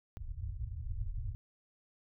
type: low-pass noise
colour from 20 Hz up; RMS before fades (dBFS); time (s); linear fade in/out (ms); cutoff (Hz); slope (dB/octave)
pink; -39; 0.17-1.35; 0; 120; 96
effects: none